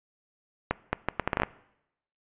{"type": "accelerating click train", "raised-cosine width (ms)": 0.5, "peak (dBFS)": -9, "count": 10, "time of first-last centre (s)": [0.71, 1.434], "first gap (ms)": 220, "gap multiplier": 0.71, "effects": ["noise-tail reverb RT60 0.8 s tail -20 dB re dry", "resampled to 8000 Hz"]}